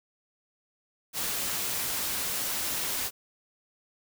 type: noise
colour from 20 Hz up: white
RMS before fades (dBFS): -31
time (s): 1.13-3.11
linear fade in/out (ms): 50
effects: none